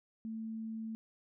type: tone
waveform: sine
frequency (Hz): 222.5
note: A3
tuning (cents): +20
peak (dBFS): -38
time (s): 0.25-0.95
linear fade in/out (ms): 0
effects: none